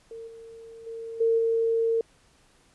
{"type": "tone with level steps", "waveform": "sine", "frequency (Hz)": 455.5, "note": "A#4", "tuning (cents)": -40, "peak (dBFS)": [-37, -42, -34, -19, -21], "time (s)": [0.11, 2.01], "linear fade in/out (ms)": 2, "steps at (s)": [0.27, 0.86, 1.2, 1.38], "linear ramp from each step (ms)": 10, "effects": ["pink hiss -61 dBFS RMS until 2.74 s", "resampled to 24000 Hz"]}